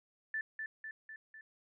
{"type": "tone with echo", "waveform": "sine", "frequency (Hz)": 1760, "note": "A6", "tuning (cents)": 0, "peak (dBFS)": -34, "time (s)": [0.34, 0.41], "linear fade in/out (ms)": 2, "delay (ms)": 250, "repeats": 4, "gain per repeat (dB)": -4, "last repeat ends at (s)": 1.41, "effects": []}